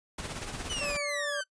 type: noise with tremolo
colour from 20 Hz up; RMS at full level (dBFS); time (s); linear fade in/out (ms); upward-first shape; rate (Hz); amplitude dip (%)
pink; -36; 0.18-0.97; 5; sine; 17; 50
type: exponential sweep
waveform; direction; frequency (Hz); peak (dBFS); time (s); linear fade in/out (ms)
sawtooth; down; 3052 to 1507; -29; 0.69-1.44; 20
type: harmonic tone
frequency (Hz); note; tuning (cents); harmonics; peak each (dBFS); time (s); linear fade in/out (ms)
580; D5; -22; 1 / 2 / 3; -34 / -40 / -44; 0.81-1.41; 5
effects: noise-tail reverb RT60 0.1 s tail -22 dB re dry + resampled to 22050 Hz